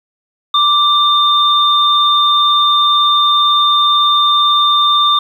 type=tone pair together; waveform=sine; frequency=1174.7 / 3609 Hz; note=D6 / A7; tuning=0 / +43 cents; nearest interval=octave + perfect fifth; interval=1943 cents; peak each=-11 dBFS; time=0.54-5.19 s; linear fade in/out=5 ms; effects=7-bit